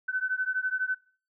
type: beating tone pair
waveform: sine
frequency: 1509 / 1521 Hz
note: F#6 / F#6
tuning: +34 / +47 cents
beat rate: 12 Hz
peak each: -30 dBFS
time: 0.08-0.95 s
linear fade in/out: 10 ms
effects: noise-tail reverb RT60 0.4 s tail -19 dB re dry